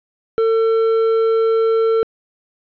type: tone with hard clipping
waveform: triangle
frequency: 450 Hz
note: A4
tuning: 39 cents sharp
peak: -14 dBFS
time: 0.38-2.03 s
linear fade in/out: 0 ms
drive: 9 dB
effects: resampled to 11025 Hz

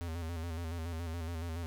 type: tone with vibrato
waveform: square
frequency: 83.3 Hz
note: E2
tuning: 19 cents sharp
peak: -37 dBFS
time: 0.01-1.66 s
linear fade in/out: 0 ms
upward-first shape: square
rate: 7.1 Hz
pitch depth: 57 cents each way
effects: none

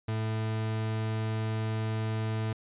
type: tone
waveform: 40% pulse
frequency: 110 Hz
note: A2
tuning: in tune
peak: -28 dBFS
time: 0.08-2.53 s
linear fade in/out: 5 ms
effects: resampled to 8000 Hz

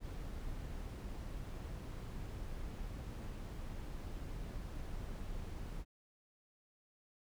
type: noise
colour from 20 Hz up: brown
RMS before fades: -44 dBFS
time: 0-5.85 s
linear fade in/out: 50 ms
effects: none

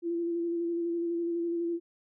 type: tone with vibrato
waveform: sine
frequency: 340 Hz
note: F4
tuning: 46 cents flat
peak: -28 dBFS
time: 0.02-1.8 s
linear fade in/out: 50 ms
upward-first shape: square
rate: 12 Hz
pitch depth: 17 cents each way
effects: none

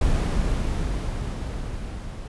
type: noise with level ramp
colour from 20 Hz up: brown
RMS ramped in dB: -21 to -34 dBFS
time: 0.01-2.28 s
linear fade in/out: 5 ms
effects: resampled to 24000 Hz

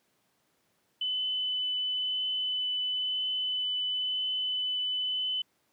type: tone with vibrato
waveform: sine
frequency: 3009 Hz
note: F#7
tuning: 28 cents sharp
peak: -28 dBFS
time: 1.01-5.42 s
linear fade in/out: 5 ms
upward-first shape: triangle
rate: 0.99 Hz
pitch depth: 8 cents each way
effects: pink hiss -72 dBFS RMS until 5.72 s + high-pass 150 Hz 12 dB/octave

